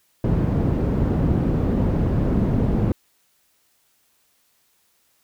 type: low-pass noise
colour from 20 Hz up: white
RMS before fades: -20 dBFS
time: 0.24-2.92 s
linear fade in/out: 2 ms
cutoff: 230 Hz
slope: 12 dB/octave
effects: white hiss -64 dBFS RMS until 5.23 s